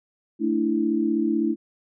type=chord; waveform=sine; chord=A suspended fourth; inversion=none; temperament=equal with one note detuned; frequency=221.9 / 293.7 / 329.6 Hz; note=A3 / D4 / E4; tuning=+15 / 0 / 0 cents; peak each=-25 / -25 / -23 dBFS; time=0.39-1.56 s; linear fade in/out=50 ms; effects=none